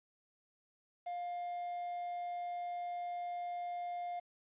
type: tone with quantisation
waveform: triangle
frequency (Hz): 705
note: F5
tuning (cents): +16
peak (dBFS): -36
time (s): 1.06-4.2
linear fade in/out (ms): 10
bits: 10
effects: resampled to 8000 Hz